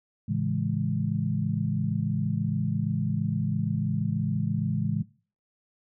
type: chord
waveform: sine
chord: A major seventh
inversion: none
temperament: equal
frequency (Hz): 110 / 138.59 / 164.81 / 207.7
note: A2 / C#3 / E3 / G#3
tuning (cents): 0 / 0 / 0 / 0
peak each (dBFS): -30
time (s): 0.28-5.03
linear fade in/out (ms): 10
effects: noise-tail reverb RT60 0.4 s tail -20 dB re dry